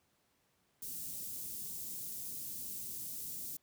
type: band-stop noise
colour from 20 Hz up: white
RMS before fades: -43 dBFS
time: 0.82-3.57 s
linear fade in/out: 5 ms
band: 240 to 7700 Hz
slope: 12 dB/octave
effects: pink hiss -75 dBFS RMS until 3.62 s + high-pass 80 Hz 12 dB/octave